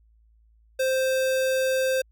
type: tone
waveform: square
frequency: 523.3 Hz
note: C5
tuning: in tune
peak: -22 dBFS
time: 0.79-2.02 s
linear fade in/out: 10 ms
effects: added 55 Hz sine -56 dBFS peak until 2.11 s